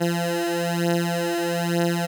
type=beating tone pair; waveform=15% pulse; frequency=170.5 / 171.6 Hz; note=F3 / F3; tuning=-41 / -30 cents; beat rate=1.1 Hz; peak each=-18 dBFS; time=0-2.07 s; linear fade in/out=20 ms; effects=none